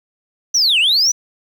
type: linear two-way sweep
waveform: sine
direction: down then up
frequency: 6050 to 2500 to 6050 Hz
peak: -9 dBFS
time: 0.54-1.12 s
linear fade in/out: 10 ms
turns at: 0.79 s
effects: tanh soft clip ceiling -9 dBFS + 7-bit